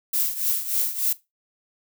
violet noise with tremolo, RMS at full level -21 dBFS, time 0.13-1.13 s, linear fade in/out 5 ms, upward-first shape triangle, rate 3.4 Hz, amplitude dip 80%, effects noise-tail reverb RT60 0.2 s tail -17 dB re dry

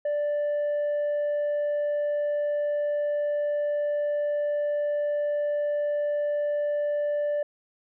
sine tone, 587.3 Hz, D5, in tune, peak -21 dBFS, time 0.05-7.43 s, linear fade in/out 5 ms, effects tanh soft clip ceiling -23 dBFS

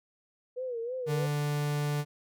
sine tone with vibrato, 486.1 Hz, B4, 28 cents flat, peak -32 dBFS, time 0.56-1.27 s, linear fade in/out 20 ms, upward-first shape sine, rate 3.1 Hz, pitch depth 110 cents each way
45% pulse tone, 146.83 Hz, D3, in tune, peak -28 dBFS, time 1.06-2.05 s, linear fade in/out 50 ms
effects none

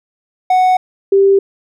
triangle / sine tone pair in turn, 740 / 392.8 Hz, F#5 / G4, 0 / +4 cents, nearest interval major seventh, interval 1096 cents, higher first, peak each -6 dBFS, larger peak neither, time 0.5-0.77 / 1.12-1.39 s, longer neither, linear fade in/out 5 ms, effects none

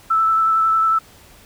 sine tone with vibrato, 1318.5 Hz, E6, in tune, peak -13 dBFS, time 0.1-0.99 s, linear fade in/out 10 ms, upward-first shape triangle, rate 11 Hz, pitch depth 17 cents each way, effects pink hiss -47 dBFS RMS until 1.45 s

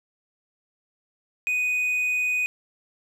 triangle tone, 2489 Hz, D#7, in tune, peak -20 dBFS, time 1.47-2.46 s, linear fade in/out 0 ms, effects none

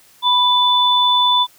sine tone pair together, 987.8 / 3495 Hz, B5 / A7, 0 / -12 cents, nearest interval octave + minor seventh, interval 2188 cents, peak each -14 dBFS, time 0.22-1.47 s, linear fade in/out 50 ms, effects white hiss -50 dBFS RMS until 1.58 s

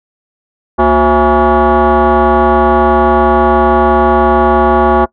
sine tone with frequency modulation, 232.7 Hz, A#3, 3 cents flat, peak -4 dBFS, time 0.78-5.06 s, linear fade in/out 20 ms, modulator 299 Hz, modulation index 3.2, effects noise-tail reverb RT60 0.1 s tail -22 dB re dry + tanh soft clip ceiling -2 dBFS

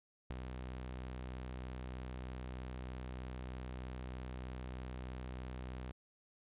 sawtooth tone with ADSR envelope, 63.2 Hz, B1, 41 cents sharp, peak -35 dBFS, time 0.3-5.92 s, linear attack 6 ms, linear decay 25 ms, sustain -4 dB, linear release 12 ms, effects resampled to 8000 Hz

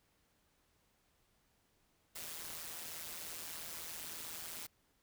white noise with amplitude modulation, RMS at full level -43 dBFS, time 2.15-4.67 s, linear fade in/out 10 ms, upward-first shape sine, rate 163 Hz, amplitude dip 70%, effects pink hiss -75 dBFS RMS until 5.02 s

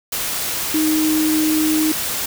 sine tone in noise, 311.1 Hz, D#4, in tune, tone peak -15 dBFS, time 0.74-1.92 s, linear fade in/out 5 ms, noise white, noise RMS -23 dBFS, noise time 0.12-2.26 s, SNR +5 dB, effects none

